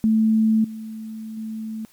sine tone with level steps, 220 Hz, A3, in tune, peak -14 / -30 / -27 dBFS, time 0.04-1.85 s, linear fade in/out 0 ms, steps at 0.64 / 1.37 s, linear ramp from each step 5 ms, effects white hiss -56 dBFS RMS until 1.92 s + MP3 96 kbps

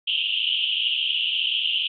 white band-pass noise, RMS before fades -24 dBFS, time 0.07-1.88 s, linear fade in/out 10 ms, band 2800 to 3200 Hz, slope 96 dB/octave, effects none

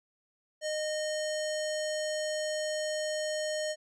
square tone with low-pass filter, 615 Hz, D#5, 20 cents flat, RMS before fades -33 dBFS, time 0.61-3.76 s, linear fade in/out 50 ms, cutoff 7100 Hz, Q 2.4, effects none

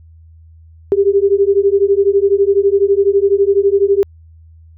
sine beating tone pair, 392 / 404 Hz, G4 / G#4, 0 / -48 cents, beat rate 12 Hz, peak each -12 dBFS, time 0.92-4.03 s, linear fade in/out 0 ms, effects added 81 Hz sine -39 dBFS peak until 4.77 s

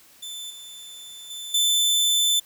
sawtooth tone with level steps, 3527 Hz, A7, 3 cents sharp, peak -30 / -36 / -30 / -15 dBFS, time 0.22-2.4 s, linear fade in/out 10 ms, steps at 0.5 / 1.3 / 1.54 s, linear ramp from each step 5 ms, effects white hiss -53 dBFS RMS until 2.45 s

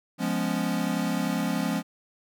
square chord, C# dominant seventh, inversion first, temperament equal, 174.61 / 207.7 / 246.9 / 277.2 Hz, E#3 / G#3 / B3 / C#4, 0 / 0 / 0 / 0 cents, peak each -31 / -31 / -32 / -32 dBFS, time 0.18-1.83 s, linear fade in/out 50 ms, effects none

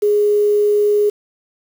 sine tone with quantisation, 415.3 Hz, G#4, in tune, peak -11 dBFS, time 0.02-1.1 s, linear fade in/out 10 ms, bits 6, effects none

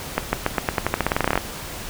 accelerating click train, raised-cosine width 0.5 ms, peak -3 dBFS, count 19, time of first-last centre 0.18-1.376 s, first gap 150 ms, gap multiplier 0.89, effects pink hiss -33 dBFS RMS until 1.89 s

